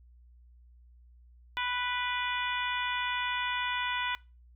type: harmonic tone with a mistuned harmonic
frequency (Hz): 493.9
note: B4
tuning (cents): 0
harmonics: 2 / 3 / 4 / 5 / 6 / 7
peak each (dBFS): -34 / -36 / -37 / -38 / -39 / -39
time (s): 1.57-4.15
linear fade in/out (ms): 0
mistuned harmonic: 5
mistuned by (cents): -24
effects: noise-tail reverb RT60 0.3 s tail -23 dB re dry + added 60 Hz sine -54 dBFS peak until 4.55 s